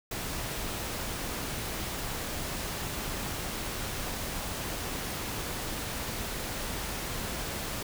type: noise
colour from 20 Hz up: pink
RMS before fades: -35 dBFS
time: 0.11-7.83 s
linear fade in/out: 5 ms
effects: none